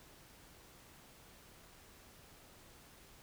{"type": "silence", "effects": ["pink hiss -60 dBFS RMS until 3.22 s"]}